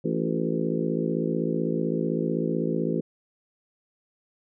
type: harmonic tone with a mistuned harmonic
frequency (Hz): 55.8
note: A1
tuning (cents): +25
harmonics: 3 / 4 / 5 / 6 / 7 / 8 / 9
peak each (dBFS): -29 / -30 / -31 / -32 / -32 / -33 / -34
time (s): 0.04-3.01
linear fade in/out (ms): 10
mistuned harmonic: 7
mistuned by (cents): -48
effects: none